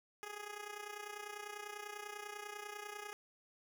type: tone with amplitude modulation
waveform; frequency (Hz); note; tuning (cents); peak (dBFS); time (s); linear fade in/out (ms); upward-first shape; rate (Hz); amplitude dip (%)
10% pulse; 415.3; G#4; 0; -34; 0.23-3.13; 0; sine; 30.1; 70
effects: none